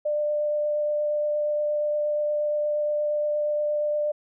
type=tone with vibrato; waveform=sine; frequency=596 Hz; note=D5; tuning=25 cents sharp; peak=-22 dBFS; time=0.05-4.12 s; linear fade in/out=10 ms; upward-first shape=triangle; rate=8.5 Hz; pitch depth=10 cents each way; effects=none